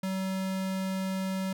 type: tone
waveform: square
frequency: 190 Hz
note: F#3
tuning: 46 cents sharp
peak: -30 dBFS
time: 0.03-1.53 s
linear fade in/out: 5 ms
effects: none